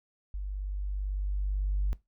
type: tone with level ramp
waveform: sine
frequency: 49 Hz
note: G1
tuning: in tune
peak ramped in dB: -32 to -23 dBFS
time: 0.34-1.93 s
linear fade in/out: 0 ms
effects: noise-tail reverb RT60 0.2 s tail -20 dB re dry + tanh soft clip ceiling -21 dBFS